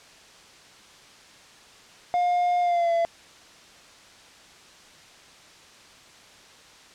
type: tone with pitch glide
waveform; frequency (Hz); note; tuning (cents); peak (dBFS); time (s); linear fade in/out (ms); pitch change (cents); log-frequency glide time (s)
triangle; 710 to 675.2; F5 to E5; +28 to +41; -18; 2.14-3.05; 0; -87; 2.61-2.92
effects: white hiss -50 dBFS RMS until 6.94 s + low-pass 6000 Hz 12 dB/octave